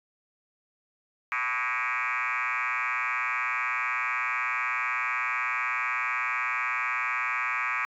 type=tone with frequency modulation; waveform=sine; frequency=1752 Hz; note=A6; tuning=8 cents flat; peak=-25 dBFS; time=1.32-7.85 s; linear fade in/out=0 ms; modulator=124 Hz; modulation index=5.8; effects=tanh soft clip ceiling -21 dBFS